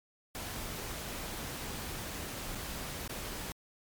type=noise with dropouts; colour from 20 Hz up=pink; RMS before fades=-40 dBFS; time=0.35-3.52 s; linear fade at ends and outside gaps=0 ms; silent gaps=2.55-2.554 / 3.077-3.095 s; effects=MP3 96 kbps